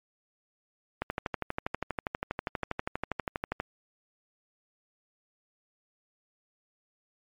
click train, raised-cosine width 0.5 ms, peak -15 dBFS, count 33, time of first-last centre 1.02-3.601 s, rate 12.4 Hz, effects MP3 64 kbps

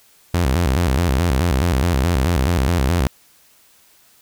sawtooth tone with vibrato, 75.5 Hz, D2, 48 cents sharp, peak -11 dBFS, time 0.34-3.07 s, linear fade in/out 0 ms, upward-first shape square, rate 4.7 Hz, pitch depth 250 cents each way, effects white hiss -53 dBFS RMS until 4.21 s

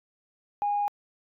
sine tone, 820 Hz, G#5, 22 cents flat, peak -23 dBFS, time 0.62-0.88 s, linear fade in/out 0 ms, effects tanh soft clip ceiling -19 dBFS

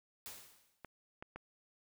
white noise with exponential decay, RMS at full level -46 dBFS, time 0.26-0.86 s, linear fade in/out 0 ms, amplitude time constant 130 ms
clicks, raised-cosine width 0.5 ms, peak -31 dBFS, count 3, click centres 0.847 / 1.225 / 1.36 s
effects none

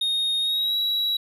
triangle tone with pitch glide, 3713 to 3889 Hz, A#7 to B7, -8 to -27 cents, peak -20 dBFS, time 0.01-1.17 s, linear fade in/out 5 ms, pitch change +81 cents, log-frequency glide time 0.41-0.76 s, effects none

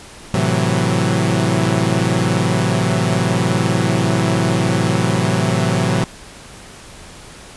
sawtooth chord, F# half-diminished seventh, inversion first, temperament equal, 110 / 130.81 / 164.81 / 185 Hz, A2 / C3 / E3 / F#3, 0 / 0 / 0 / 0 cents, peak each -16 dBFS, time 0.34-6.04 s, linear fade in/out 0 ms, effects pink hiss -38 dBFS RMS until 7.56 s + resampled to 24000 Hz

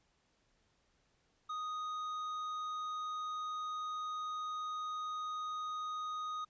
sine tone with tanh clipping, 1244.5 Hz, D#6, in tune, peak -39 dBFS, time 1.49-6.45 s, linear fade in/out 10 ms, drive 8 dB, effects pink hiss -75 dBFS RMS until 6.49 s + resampled to 16000 Hz

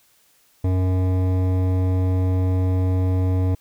sine tone with hard clipping, 92.5 Hz, F#2, in tune, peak -19 dBFS, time 0.64-3.55 s, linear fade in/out 5 ms, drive 14 dB, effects white hiss -59 dBFS RMS until 3.6 s

